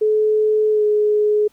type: tone with pitch glide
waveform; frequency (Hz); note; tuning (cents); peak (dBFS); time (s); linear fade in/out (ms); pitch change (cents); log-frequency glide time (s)
sine; 429.2 to 421.1; A4 to G#4; -43 to +24; -13; 0.01-1.48; 10; -33; 0.71-0.84
effects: pink hiss -58 dBFS RMS until 1.52 s